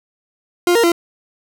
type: tone with pitch steps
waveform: 40% pulse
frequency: 351.4 / 465.8 / 341.4 Hz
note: F4 / A#4 / F4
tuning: +11 / -1 / -39 cents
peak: -10 dBFS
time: 0.67-0.919 s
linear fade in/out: 2 ms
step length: 83 ms
effects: none